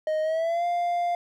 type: tone with pitch glide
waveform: triangle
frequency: 622.3 to 698.5 Hz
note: D#5 to F5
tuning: 0 to 0 cents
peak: -21 dBFS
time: 0.07-1.15 s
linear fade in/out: 2 ms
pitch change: +200 cents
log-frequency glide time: 0.22-0.65 s
effects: none